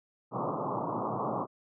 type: band-pass noise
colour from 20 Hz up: white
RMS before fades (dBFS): -33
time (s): 0.31-1.47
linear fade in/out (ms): 50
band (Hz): 110 to 1200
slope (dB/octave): 96
effects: none